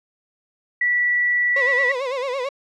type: tone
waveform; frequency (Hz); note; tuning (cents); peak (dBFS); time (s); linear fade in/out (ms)
sine; 1953; B6; -20; -16; 0.81-1.92; 5
type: tone with vibrato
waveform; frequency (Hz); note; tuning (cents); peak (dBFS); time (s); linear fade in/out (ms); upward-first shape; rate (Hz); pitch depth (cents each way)
35% pulse; 523.3; C5; 0; -21; 1.56-2.49; 5; sine; 9; 120
effects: low-pass 4000 Hz 12 dB/octave